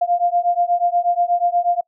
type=beating tone pair; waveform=sine; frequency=696 / 704.3 Hz; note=F5 / F5; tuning=-6 / +14 cents; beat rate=8.3 Hz; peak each=-18 / -18 dBFS; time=0.01-1.81 s; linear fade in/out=10 ms; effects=noise-tail reverb RT60 0.1 s tail -25 dB re dry